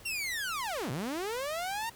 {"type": "linear two-way sweep", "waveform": "sawtooth", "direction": "down then up", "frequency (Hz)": [2794, 114.2, 939], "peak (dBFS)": -29, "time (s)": [0.05, 1.9], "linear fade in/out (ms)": 10, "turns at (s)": 0.91, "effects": ["pink hiss -54 dBFS RMS until 1.95 s"]}